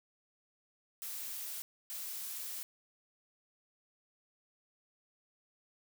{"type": "noise bursts at uneven times", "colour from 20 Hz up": "blue", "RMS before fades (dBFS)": -42, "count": 2, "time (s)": [[1.02, 1.62], [1.9, 2.63]], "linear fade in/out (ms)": 0, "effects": []}